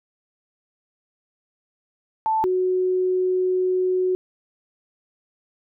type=tone pair in turn; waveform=sine; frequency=880 / 368.7 Hz; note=A5 / F#4; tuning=0 / -6 cents; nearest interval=octave + minor third; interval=1506 cents; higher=first; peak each=-18 dBFS; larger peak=neither; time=2.26-2.44 / 2.44-4.15 s; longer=second; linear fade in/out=0 ms; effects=none